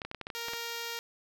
clicks, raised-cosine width 0.3 ms, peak -22 dBFS, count 9, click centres 0.018 / 0.05 / 0.114 / 0.147 / 0.213 / 0.269 / 0.302 / 0.484 / 0.535 s
5% pulse tone, 466.2 Hz, A#4, in tune, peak -24 dBFS, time 0.35-0.99 s, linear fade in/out 0 ms
effects none

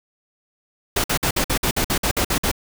pink noise bursts, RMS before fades -20 dBFS, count 12, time 0.96-2.515 s, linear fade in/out 5 ms, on 81 ms, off 53 ms, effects none

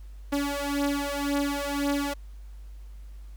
sawtooth beating tone pair, 283.2 / 285.1 Hz, C#4 / C#4, +37 / +49 cents, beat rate 1.9 Hz, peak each -25 dBFS, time 0.32-2.14 s, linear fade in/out 10 ms, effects added 50 Hz sine -40 dBFS peak until 3.36 s + pink hiss -63 dBFS RMS until 3.36 s

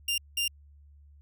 sawtooth tone bursts at uneven times, 2794 Hz, F7, in tune, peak -23 dBFS, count 2, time 0.08-0.18 / 0.37-0.48 s, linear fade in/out 5 ms, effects added 72 Hz sine -52 dBFS peak until 1.21 s

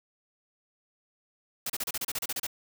white noise bursts, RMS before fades -32 dBFS, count 12, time 1.66-2.468 s, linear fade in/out 5 ms, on 38 ms, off 32 ms, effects none

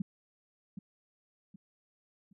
sine tone with echo, 192.4 Hz, G3, 32 cents flat, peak -29 dBFS, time 0-0.02 s, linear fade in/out 5 ms, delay 770 ms, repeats 3, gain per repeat -9 dB, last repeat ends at 2.33 s, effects none

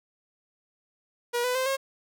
sawtooth tone with pitch steps, 480 / 499.2 / 519.2 / 540 Hz, B4 / B4 / C5 / C#5, -49 / +19 / -13 / -45 cents, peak -21 dBFS, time 1.33-1.77 s, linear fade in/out 20 ms, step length 110 ms, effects none

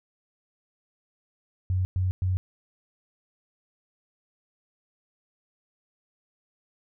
sine tone bursts, 92.5 Hz, F#2, in tune, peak -22 dBFS, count 3, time 1.7-2.37 s, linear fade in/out 0 ms, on 150 ms, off 110 ms, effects none

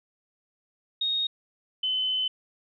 sine tone pair in turn, 3729 / 3038 Hz, A#7 / F#7, 0 / +45 cents, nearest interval major third, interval 355 cents, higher first, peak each -24 dBFS, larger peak neither, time 1.01-1.27 / 1.83-2.28 s, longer second, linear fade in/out 5 ms, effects none

